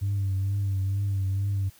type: tone with vibrato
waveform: sine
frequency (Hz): 98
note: G2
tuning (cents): 0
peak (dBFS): -22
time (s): 0.01-1.7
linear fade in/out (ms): 20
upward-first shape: triangle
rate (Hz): 2.2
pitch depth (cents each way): 50
effects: tanh soft clip ceiling -21 dBFS + white hiss -56 dBFS RMS until 1.79 s